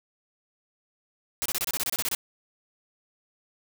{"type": "noise bursts", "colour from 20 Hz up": "white", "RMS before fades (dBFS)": -28, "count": 12, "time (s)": [1.42, 2.149], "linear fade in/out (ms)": 0, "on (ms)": 36, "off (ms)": 27, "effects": []}